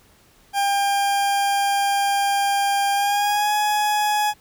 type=tone with pitch glide; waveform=40% pulse; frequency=800 to 839.8 Hz; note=G5 to G#5; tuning=+35 to +19 cents; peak=-17 dBFS; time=0.53-4.34 s; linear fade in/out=50 ms; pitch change=+84 cents; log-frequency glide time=2.93-3.53 s; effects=pink hiss -55 dBFS RMS until 4.4 s